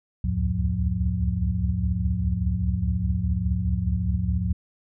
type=tone cluster; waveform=sine; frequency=68.3 / 73.2 / 87.5 / 109.5 / 179.6 Hz; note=C#2 / D2 / F2 / A2 / F3; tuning=-25 / -5 / +4 / -8 / +49 cents; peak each=-28 dBFS; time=0.24-4.53 s; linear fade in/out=5 ms; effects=none

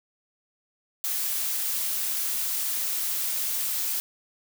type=noise; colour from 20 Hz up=blue; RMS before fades=-28 dBFS; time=1.04-4 s; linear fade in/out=0 ms; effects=none

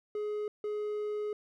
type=tone bursts at uneven times; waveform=triangle; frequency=420 Hz; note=G#4; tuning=19 cents sharp; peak=-30 dBFS; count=2; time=0.15-0.48 / 0.64-1.33 s; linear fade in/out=2 ms; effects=none

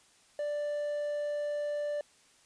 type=tone with quantisation; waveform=triangle; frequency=588 Hz; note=D5; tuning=2 cents sharp; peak=-29 dBFS; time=0.39-2.01 s; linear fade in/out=2 ms; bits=9; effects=white hiss -63 dBFS RMS until 2.45 s + resampled to 22050 Hz

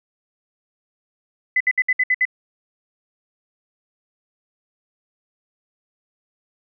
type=tone bursts; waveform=sine; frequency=2011 Hz; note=B6; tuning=31 cents sharp; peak=-14 dBFS; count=7; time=1.56-2.253 s; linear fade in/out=5 ms; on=45 ms; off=63 ms; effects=none

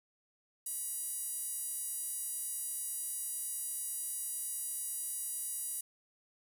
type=tone with high-pass filter; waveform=sawtooth; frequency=969 Hz; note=B5; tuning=33 cents flat; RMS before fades=-39 dBFS; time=0.66-5.81 s; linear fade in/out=5 ms; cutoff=9900 Hz; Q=3.4; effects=none

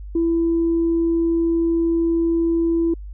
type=tone; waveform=sine; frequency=333.4 Hz; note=E4; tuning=20 cents sharp; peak=-15 dBFS; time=0.15-2.94 s; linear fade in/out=5 ms; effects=tanh soft clip ceiling -11 dBFS + added 50 Hz sine -31 dBFS peak until 3.13 s

